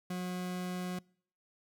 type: tone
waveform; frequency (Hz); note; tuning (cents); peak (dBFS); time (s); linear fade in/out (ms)
40% pulse; 181.1; F#3; -37; -34; 0.1-0.99; 5
effects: noise-tail reverb RT60 0.6 s tail -26 dB re dry